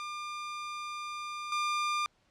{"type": "tone with level steps", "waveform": "sawtooth", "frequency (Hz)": 1200, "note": "D6", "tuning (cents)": 37, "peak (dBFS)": [-33, -25], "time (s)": [0, 2.06], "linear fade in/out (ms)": 0, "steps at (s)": 1.52, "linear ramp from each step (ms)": 2, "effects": ["pink hiss -70 dBFS RMS until 2.3 s", "low-pass 6000 Hz 12 dB/octave"]}